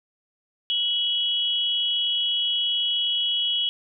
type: tone pair together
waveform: sine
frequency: 2951 / 3312 Hz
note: F#7 / G#7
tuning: -5 / -5 cents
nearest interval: major second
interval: 200 cents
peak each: -24 dBFS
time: 0.7-3.69 s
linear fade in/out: 0 ms
effects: none